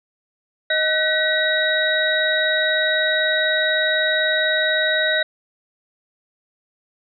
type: tone cluster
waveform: sine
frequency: 624 / 1508 / 1921 / 3819 Hz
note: D#5 / F#6 / B6 / A#7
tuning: +5 / +32 / -48 / +41 cents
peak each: -22 dBFS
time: 0.7-5.23 s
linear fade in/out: 5 ms
effects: none